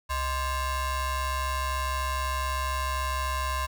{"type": "ring-modulated tone", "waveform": "40% pulse", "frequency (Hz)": 554.4, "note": "C#5", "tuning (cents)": 0, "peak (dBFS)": -23, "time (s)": [0.09, 3.67], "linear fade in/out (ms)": 20, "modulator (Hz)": 488, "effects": []}